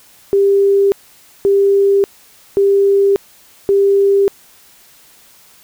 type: tone bursts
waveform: sine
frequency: 396.9 Hz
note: G4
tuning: 22 cents sharp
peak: -8 dBFS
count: 4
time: 0.33-4.28 s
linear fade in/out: 0 ms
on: 590 ms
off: 530 ms
effects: white hiss -46 dBFS RMS until 5.63 s